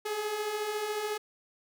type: beating tone pair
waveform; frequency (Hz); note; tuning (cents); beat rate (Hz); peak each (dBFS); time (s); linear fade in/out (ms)
sawtooth; 410.9 / 424.9; G#4 / G#4; -18 / +40; 14; -35 / -28; 0.05-1.18; 10
effects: none